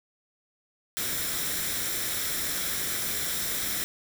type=noise with comb filter; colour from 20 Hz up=white; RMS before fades=-30 dBFS; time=0.97-3.84 s; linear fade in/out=0 ms; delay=0.54 ms; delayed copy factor=+0.5; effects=none